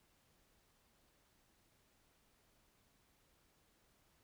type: silence
effects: pink hiss -74 dBFS RMS until 4.23 s